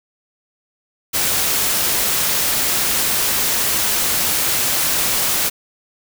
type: noise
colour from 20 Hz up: white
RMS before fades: -18 dBFS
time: 1.13-5.5 s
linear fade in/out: 20 ms
effects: none